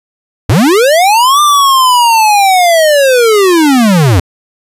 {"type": "linear two-way sweep", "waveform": "square", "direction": "up then down", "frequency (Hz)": [80, 1200, 80], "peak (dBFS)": -5, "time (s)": [0.49, 4.2], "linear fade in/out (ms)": 5, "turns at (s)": 1.41, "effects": ["resampled to 32000 Hz"]}